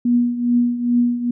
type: tone with tremolo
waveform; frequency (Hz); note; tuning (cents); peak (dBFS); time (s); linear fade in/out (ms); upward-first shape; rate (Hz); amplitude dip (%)
sine; 241.3; B3; -40; -11; 0.05-1.31; 5; triangle; 2.4; 75
effects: none